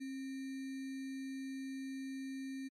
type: tone with sample-and-hold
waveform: sine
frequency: 267.9 Hz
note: C4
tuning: 41 cents sharp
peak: -40 dBFS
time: 0-2.69 s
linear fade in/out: 20 ms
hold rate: 2100 Hz
effects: low-pass 10000 Hz 12 dB/octave + MP3 64 kbps